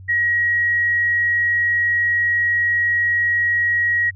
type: tone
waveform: sine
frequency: 1900 Hz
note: A#6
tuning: 33 cents sharp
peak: -15 dBFS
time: 0.08-4.11 s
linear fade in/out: 20 ms
effects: added 94 Hz sine -36 dBFS peak until 4.15 s